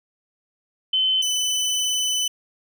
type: tone pair in turn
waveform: sine / 25% pulse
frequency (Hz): 3058 / 3007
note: G7 / F#7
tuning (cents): -44 / +27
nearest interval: unison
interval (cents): 29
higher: first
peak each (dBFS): -17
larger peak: neither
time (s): 0.93-1.22 / 1.22-2.28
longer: second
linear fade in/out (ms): 5
effects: none